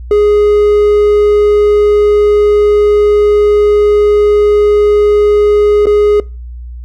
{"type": "tone with dropouts", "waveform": "triangle", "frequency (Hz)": 415.8, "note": "G#4", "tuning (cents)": 2, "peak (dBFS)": -3, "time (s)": [0.11, 6.2], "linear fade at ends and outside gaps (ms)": 2, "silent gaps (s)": [5.857, 5.868], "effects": ["noise-tail reverb RT60 0.3 s tail -23 dB re dry", "added 60 Hz sine -23 dBFS peak until 6.84 s"]}